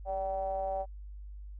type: ring-modulated tone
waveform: triangle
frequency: 94.3 Hz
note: F#2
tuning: 33 cents sharp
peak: -26 dBFS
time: 0.05-0.86 s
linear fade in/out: 50 ms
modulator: 672 Hz
effects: added 50 Hz sine -42 dBFS peak until 1.59 s